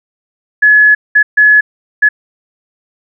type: tone bursts at uneven times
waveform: sine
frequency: 1701 Hz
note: G#6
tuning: 41 cents sharp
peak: -3 dBFS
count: 4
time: 0.62-0.95 / 1.15-1.23 / 1.37-1.61 / 2.02-2.09 s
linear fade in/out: 10 ms
effects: none